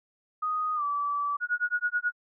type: tone with pitch glide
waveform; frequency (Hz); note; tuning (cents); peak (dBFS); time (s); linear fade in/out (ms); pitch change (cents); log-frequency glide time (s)
sine; 1244.5 to 1154.5; D#6 to D6; 0 to -30; -26; 0.42-1.37; 10; -130; 0.75-0.83
type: tone with tremolo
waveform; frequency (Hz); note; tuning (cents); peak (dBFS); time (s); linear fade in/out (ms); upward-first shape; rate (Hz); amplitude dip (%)
sine; 1452; F#6; -33; -22; 1.4-2.13; 50; sine; 9.3; 100
effects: none